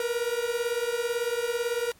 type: beating tone pair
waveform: 45% pulse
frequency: 466.2 / 484.2 Hz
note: A#4 / B4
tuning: 0 / -34 cents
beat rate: 18 Hz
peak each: -29 dBFS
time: 0-1.92 s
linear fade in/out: 2 ms
effects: pink hiss -58 dBFS RMS until 1.99 s + MP3 64 kbps